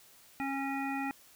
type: harmonic tone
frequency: 273.4 Hz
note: C#4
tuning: 24 cents flat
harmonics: 1 / 3 / 5 / 7 / 9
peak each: -35 / -37 / -44 / -42 / -42 dBFS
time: 0.4-1.11 s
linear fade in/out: 0 ms
effects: white hiss -59 dBFS RMS until 1.35 s